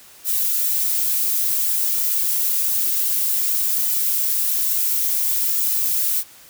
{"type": "noise with flanger", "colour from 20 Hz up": "violet", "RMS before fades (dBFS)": -20, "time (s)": [0.24, 6.24], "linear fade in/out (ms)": 50, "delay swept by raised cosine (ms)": [1.8, 5.4], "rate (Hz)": 0.55, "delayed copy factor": -0.55, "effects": ["white hiss -46 dBFS RMS until 6.49 s"]}